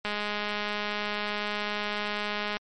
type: click train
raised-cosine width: 0.3 ms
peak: -15 dBFS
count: 525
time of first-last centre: 0.05-2.569 s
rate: 208 Hz
effects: MP3 48 kbps